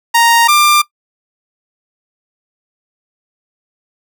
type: tone pair in turn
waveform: sawtooth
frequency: 932.3 / 1191 Hz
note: A#5 / D6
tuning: 0 / +24 cents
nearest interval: major third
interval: 424 cents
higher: second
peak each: -3 dBFS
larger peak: neither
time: 0.14-0.48 / 0.48-0.82 s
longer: neither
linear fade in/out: 10 ms
effects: noise-tail reverb RT60 0.1 s tail -20 dB re dry